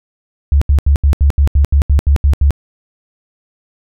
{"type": "tone bursts", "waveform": "sine", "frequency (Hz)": 70.7, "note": "C#2", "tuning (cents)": 35, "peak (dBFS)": -6, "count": 12, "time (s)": [0.52, 2.507], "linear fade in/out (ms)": 0, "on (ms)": 95, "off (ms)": 77, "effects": []}